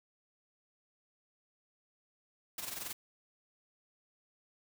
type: noise with amplitude modulation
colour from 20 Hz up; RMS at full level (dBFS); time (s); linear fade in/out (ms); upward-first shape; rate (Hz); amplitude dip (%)
white; -39; 2.58-2.93; 2; sine; 21.9; 65
effects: none